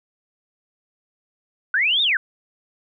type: linear two-way sweep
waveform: sine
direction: up then down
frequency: 1445 to 3771 to 1445 Hz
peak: -16 dBFS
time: 1.74-2.17 s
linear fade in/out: 2 ms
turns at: 2.02 s
effects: none